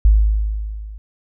sine tone with level ramp, 52.7 Hz, G#1, 26 cents sharp, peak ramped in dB -6 to -31 dBFS, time 0.05-0.98 s, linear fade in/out 0 ms, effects none

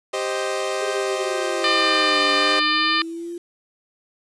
sawtooth chord, C minor, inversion second, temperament equal, 392 / 523.3 / 622.3 Hz, G4 / C5 / Eb5, 0 / 0 / 0 cents, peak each -23 dBFS, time 0.13-2.6 s, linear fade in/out 10 ms
sine exponential two-way sweep, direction down then up, 415.3 to 290.5 to 347.1 Hz, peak -28 dBFS, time 0.81-3.38 s, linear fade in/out 5 ms, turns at 2.31 s
harmonic tone, 600 Hz, D5, 37 cents sharp, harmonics 2 / 3 / 4 / 5 / 6 / 7 / 8, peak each -22 / -24 / -25 / -26 / -27 / -27 / -28 dBFS, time 1.64-3.02 s, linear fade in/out 2 ms
effects resampled to 22050 Hz + 8-bit

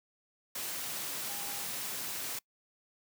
sine tone in noise, 809 Hz, G#5, 46 cents flat, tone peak -48 dBFS, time 1.29-1.65 s, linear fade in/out 5 ms, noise white, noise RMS -38 dBFS, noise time 0.55-2.39 s, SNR -13 dB, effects noise-tail reverb RT60 0.1 s tail -25 dB re dry + high-pass 100 Hz 12 dB/octave

